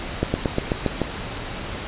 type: slowing click train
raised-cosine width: 2 ms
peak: -6 dBFS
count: 7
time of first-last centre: 0.23-1.017 s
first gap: 110 ms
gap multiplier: 1.07
effects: pink hiss -31 dBFS RMS until 1.87 s + resampled to 8000 Hz